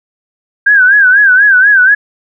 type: tone with vibrato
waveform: sine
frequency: 1578 Hz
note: G6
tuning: 11 cents sharp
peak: -3 dBFS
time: 0.66-1.95 s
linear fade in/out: 10 ms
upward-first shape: sine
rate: 4.1 Hz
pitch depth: 120 cents each way
effects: none